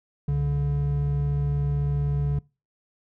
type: tone pair together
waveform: triangle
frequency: 67.1 / 143.17 Hz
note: C2 / D3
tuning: +44 / -44 cents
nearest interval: octave + minor second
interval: 1312 cents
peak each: -27 / -20 dBFS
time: 0.28-2.39 s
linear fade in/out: 5 ms
effects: noise-tail reverb RT60 0.3 s tail -24 dB re dry